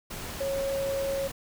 sine tone in noise, 548 Hz, C#5, 20 cents flat, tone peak -27 dBFS, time 0.4-1.28 s, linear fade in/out 10 ms, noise pink, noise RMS -38 dBFS, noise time 0.1-1.32 s, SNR +8 dB, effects none

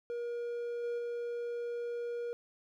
triangle tone with level steps, 475.6 Hz, A#4, 35 cents sharp, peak -33 / -31 / -33 dBFS, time 0.1-2.33 s, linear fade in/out 0 ms, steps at 0.83 / 0.98 s, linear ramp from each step 10 ms, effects none

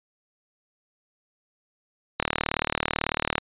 click train, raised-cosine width 0.3 ms, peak -6 dBFS, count 46, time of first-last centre 2.2-3.381 s, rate 38.1 Hz, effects resampled to 8000 Hz

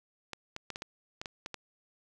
clicks, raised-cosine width 0.2 ms, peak -21 dBFS, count 9, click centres 0.333 / 0.564 / 0.703 / 0.759 / 0.821 / 1.215 / 1.258 / 1.461 / 1.543 s, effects none

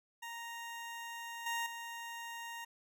20% pulse tone with level steps, 932.3 Hz, A#5, in tune, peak -38 / -30 / -38 dBFS, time 0.22-2.65 s, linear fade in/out 10 ms, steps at 1.46 / 1.66 s, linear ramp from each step 5 ms, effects none

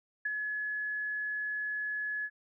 sine tone with ADSR envelope, 1700 Hz, G#6, 40 cents sharp, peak -28 dBFS, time 0.25-2.3 s, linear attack 7 ms, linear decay 24 ms, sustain -4 dB, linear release 54 ms, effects none

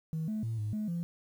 sine tone with pitch steps, 159.7 / 215.9 / 113.1 / 106.1 / 213.4 / 170.9 Hz, D#3 / A3 / A2 / G#2 / G#3 / F3, +45 / -33 / +48 / +38 / +47 / -37 cents, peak -30 dBFS, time 0.13-1.03 s, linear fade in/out 0 ms, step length 150 ms, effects tanh soft clip ceiling -28 dBFS + 10-bit

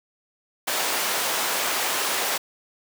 pink high-pass noise, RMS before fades -25 dBFS, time 0.67-2.38 s, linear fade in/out 10 ms, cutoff 580 Hz, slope 12 dB/octave, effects none

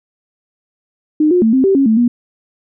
sine tone with pitch steps, 305.7 / 358.3 / 223.2 / 262.6 / 388.3 / 274.1 / 220.4 / 240.5 Hz, D#4 / F4 / A3 / C4 / G4 / C#4 / A3 / B3, -30 / +44 / +25 / +6 / -16 / -19 / +3 / -46 cents, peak -8 dBFS, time 1.2-2.08 s, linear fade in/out 5 ms, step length 110 ms, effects none

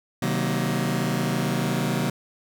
sawtooth chord, C half-diminished seventh, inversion none, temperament just, 130.81 / 156.98 / 188.37 / 235.5 Hz, C3 / Eb3 / Gb3 / Bb3, 0 / +16 / +31 / +18 cents, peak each -24 dBFS, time 0.22-2.1 s, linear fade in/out 5 ms, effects none

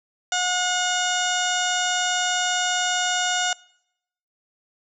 harmonic tone with a mistuned harmonic, 725 Hz, F#5, 35 cents flat, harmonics 1 / 2 / 3 / 4 / 5 / 6 / 7 / 8 / 9 / 10, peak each -26 / -26 / -35 / -29 / -30 / -38 / -38 / -32 / -36 / -29 dBFS, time 0.32-3.53 s, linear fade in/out 2 ms, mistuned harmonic 3, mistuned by -23 cents, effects noise-tail reverb RT60 0.8 s tail -24 dB re dry

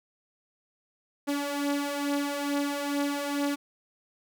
sawtooth beating tone pair, 283.9 / 286.2 Hz, C#4 / D4, +41 / -45 cents, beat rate 2.3 Hz, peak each -29 / -25 dBFS, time 1.27-3.56 s, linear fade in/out 20 ms, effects none

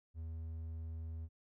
triangle tone, 81 Hz, E2, 30 cents flat, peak -39 dBFS, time 0.14-1.29 s, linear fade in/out 50 ms, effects none

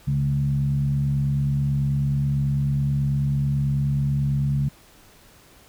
sine tone with frequency modulation, 140 Hz, C#3, 18 cents sharp, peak -19 dBFS, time 0.07-4.69 s, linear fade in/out 10 ms, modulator 69.2 Hz, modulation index 0.58, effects pink hiss -52 dBFS RMS until 5.68 s

